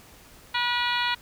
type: harmonic tone with a mistuned harmonic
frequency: 484.1 Hz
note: B4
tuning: 35 cents flat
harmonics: 2 / 3 / 4 / 5 / 6 / 7 / 8 / 9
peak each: -28 / -30 / -31 / -32 / -33 / -33 / -34 / -35 dBFS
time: 0.54-1.15 s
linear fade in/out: 10 ms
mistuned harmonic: 9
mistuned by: -17 cents
effects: pink hiss -51 dBFS RMS until 1.21 s